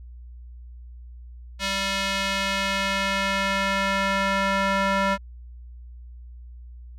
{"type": "tone with band-pass filter sweep", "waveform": "square", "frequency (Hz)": 195.4, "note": "G3", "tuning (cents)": -5, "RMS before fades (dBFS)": -24, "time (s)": [1.59, 5.18], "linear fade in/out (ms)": 50, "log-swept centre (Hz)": [3400, 1300], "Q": 0.97, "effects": ["added 60 Hz sine -39 dBFS peak until 6.98 s"]}